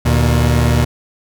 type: tone pair together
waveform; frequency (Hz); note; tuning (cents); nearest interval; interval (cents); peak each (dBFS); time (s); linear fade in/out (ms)
30% pulse; 76.09 / 118.8; D#2 / A#2; -38 / +33; minor sixth; 771; -11; 0.05-0.85; 10
effects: none